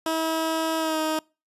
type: tone with pitch glide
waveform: 15% pulse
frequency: 322.2 to 313.4 Hz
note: E4 to D#4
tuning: -39 to +13 cents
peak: -17 dBFS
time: 0.06-1.19 s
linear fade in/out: 2 ms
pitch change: -48 cents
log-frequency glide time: 0.78-0.99 s
effects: noise-tail reverb RT60 0.3 s tail -26 dB re dry + resampled to 32000 Hz